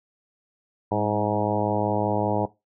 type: harmonic tone with a mistuned harmonic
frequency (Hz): 105.2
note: G#2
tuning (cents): +23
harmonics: 1 / 2 / 3 / 4 / 5 / 6 / 7 / 8 / 9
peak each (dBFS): -30 / -30 / -30 / -30 / -30 / -30 / -30 / -30 / -30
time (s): 0.91-2.46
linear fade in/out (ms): 10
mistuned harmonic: 2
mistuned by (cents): -46
effects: noise-tail reverb RT60 0.2 s tail -17 dB re dry